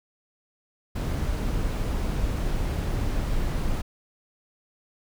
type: noise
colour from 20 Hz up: brown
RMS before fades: -26 dBFS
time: 0.95-3.82 s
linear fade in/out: 10 ms
effects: none